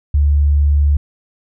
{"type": "tone", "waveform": "sine", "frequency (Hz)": 72.5, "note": "D2", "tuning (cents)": -22, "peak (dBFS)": -9, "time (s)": [0.14, 0.97], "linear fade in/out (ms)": 5, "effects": []}